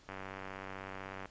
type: click train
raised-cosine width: 0.5 ms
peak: -28 dBFS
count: 113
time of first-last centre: 0.09-1.257 s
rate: 96 Hz
effects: pink hiss -62 dBFS RMS until 1.3 s + resampled to 16000 Hz